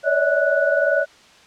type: tone cluster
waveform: sine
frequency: 560 / 580 / 642 / 1474 Hz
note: C#5 / D5 / E5 / F#6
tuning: +18 / -22 / -46 / -7 cents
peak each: -21 dBFS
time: 0.03-1.06 s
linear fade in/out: 50 ms
effects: white hiss -49 dBFS RMS until 1.46 s + low-pass 5000 Hz 12 dB/octave